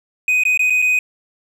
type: tone with dropouts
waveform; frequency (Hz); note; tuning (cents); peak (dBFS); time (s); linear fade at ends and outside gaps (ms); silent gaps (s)
triangle; 2500; D#7; +8; -11; 0.28-0.99; 2; 0.436-0.452 / 0.575-0.593 / 0.699-0.704 / 0.819-0.823
effects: none